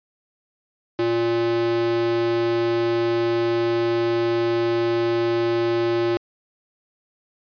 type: tone with high-pass filter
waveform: square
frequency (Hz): 116.54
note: A#2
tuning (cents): 0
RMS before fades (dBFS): -21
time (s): 0.99-6.17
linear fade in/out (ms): 0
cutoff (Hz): 290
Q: 4.1
effects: resampled to 11025 Hz